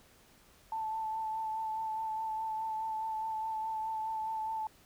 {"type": "tone with vibrato", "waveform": "sine", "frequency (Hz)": 880, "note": "A5", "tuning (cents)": 0, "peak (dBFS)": -33, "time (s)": [0.72, 4.67], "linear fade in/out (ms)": 2, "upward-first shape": "sine", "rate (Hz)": 4.8, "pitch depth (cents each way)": 20, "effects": ["pink hiss -62 dBFS RMS until 4.85 s"]}